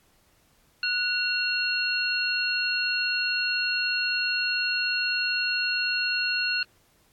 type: tone cluster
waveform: sine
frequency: 1470 / 2746 / 4291 Hz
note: F#6 / F7 / C8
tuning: -12 / -30 / +43 cents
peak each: -28 dBFS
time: 0.83-6.63 s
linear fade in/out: 2 ms
effects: pink hiss -63 dBFS RMS until 7.12 s + AAC 64 kbps